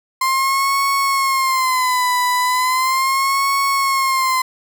35% pulse tone with vibrato, 1046.5 Hz, C6, in tune, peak -13 dBFS, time 0.21-4.42 s, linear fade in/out 5 ms, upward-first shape sine, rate 0.37 Hz, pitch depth 93 cents each way, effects none

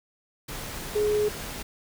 sine tone in noise, 420 Hz, G#4, 19 cents sharp, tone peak -21 dBFS, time 0.95-1.29 s, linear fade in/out 10 ms, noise pink, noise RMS -36 dBFS, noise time 0.48-1.63 s, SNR +12 dB, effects none

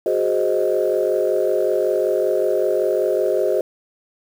sine chord, Ab dominant seventh, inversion third, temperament equal, 370 / 415.3 / 523.3 / 622.3 Hz, Gb4 / Ab4 / C5 / Eb5, 0 / 0 / 0 / 0 cents, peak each -21 dBFS, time 0.06-3.61 s, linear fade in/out 2 ms, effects tanh soft clip ceiling -8 dBFS + 7-bit

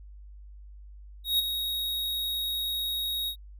square tone with ADSR envelope, 3771 Hz, A#7, 19 cents sharp, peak -21 dBFS, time 1.24-3.36 s, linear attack 150 ms, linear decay 17 ms, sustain -8 dB, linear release 80 ms, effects added 50 Hz sine -44 dBFS peak until 3.59 s

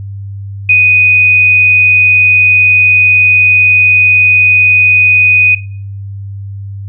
sine tone, 2489 Hz, D#7, in tune, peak -3 dBFS, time 0.69-5.55 s, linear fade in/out 5 ms, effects noise-tail reverb RT60 0.5 s tail -18 dB re dry + added 99 Hz sine -20 dBFS peak until 6.88 s

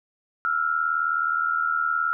sine tone pair together, 1331.8 / 1411 Hz, E6 / F6, +17 / +17 cents, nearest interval minor second, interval 100 cents, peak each -24 dBFS, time 0.45-2.13 s, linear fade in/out 0 ms, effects none

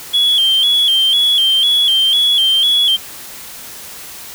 triangle tone with vibrato, 3259 Hz, G#7, 33 cents flat, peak -7 dBFS, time 0.13-2.97 s, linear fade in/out 20 ms, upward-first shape square, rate 2 Hz, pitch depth 60 cents each way, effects tanh soft clip ceiling -5 dBFS + white hiss -32 dBFS RMS until 4.34 s

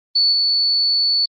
sine tone with level steps, 4455 Hz, C#8, 8 cents sharp, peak -12 / -14 dBFS, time 0.15-1.26 s, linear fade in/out 10 ms, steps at 0.32 s, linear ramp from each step 10 ms, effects Opus 32 kbps

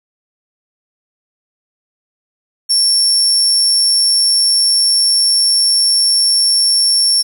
35% pulse tone, 5450 Hz, F8, 43 cents flat, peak -7 dBFS, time 2.69-7.23 s, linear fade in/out 20 ms, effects 7-bit

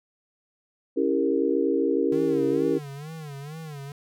sine chord, C# diminished seventh, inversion none, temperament equal with one note detuned, 277.2 / 329.6 / 398.8 / 466.2 Hz, C#4 / E4 / G4 / Bb4, 0 / 0 / +30 / 0 cents, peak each -26 dBFS, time 0.96-2.79 s, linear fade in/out 20 ms
square tone with vibrato, 149.6 Hz, D3, 32 cents sharp, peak -36 dBFS, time 2.12-3.92 s, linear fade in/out 2 ms, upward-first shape sine, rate 2.2 Hz, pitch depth 140 cents each way
effects none

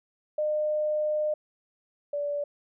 sine tone pair in turn, 607 / 579.3 Hz, D#5 / D5, -43 / -24 cents, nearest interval minor second, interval 81 cents, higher first, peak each -24 / -27 dBFS, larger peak first, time 0.38-1.34 / 2.13-2.44 s, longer first, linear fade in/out 5 ms, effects none

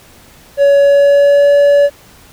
triangle tone with pitch glide, 563 to 571.8 Hz, C#5 to D5, +27 to -46 cents, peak -3 dBFS, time 0.57-1.9 s, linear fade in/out 50 ms, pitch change +27 cents, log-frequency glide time 0.77-1.52 s, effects pink hiss -42 dBFS RMS until 2.32 s

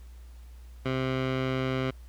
15% pulse tone with low-pass filter, 130.81 Hz, C3, in tune, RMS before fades -29 dBFS, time 0.85-1.91 s, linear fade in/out 10 ms, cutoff 2900 Hz, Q 1.3, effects added 60 Hz sine -44 dBFS peak until 2.08 s + pink hiss -62 dBFS RMS until 2.08 s

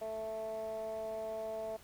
15% pulse tone with band-pass filter, 220 Hz, A3, in tune, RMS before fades -40 dBFS, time 0.01-1.77 s, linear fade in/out 10 ms, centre 600 Hz, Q 6.7, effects pink hiss -59 dBFS RMS until 1.83 s

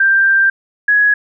sine tone pair in turn, 1579 / 1672.9 Hz, G6 / G#6, +12 / +12 cents, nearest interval minor second, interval 100 cents, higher second, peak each -8 dBFS, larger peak neither, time 0-0.5 / 0.88-1.14 s, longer first, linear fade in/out 5 ms, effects none

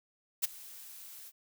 blue noise with ADSR envelope, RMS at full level -27 dBFS, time 0.42-1.32 s, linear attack 22 ms, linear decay 17 ms, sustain -22 dB, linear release 45 ms, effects none

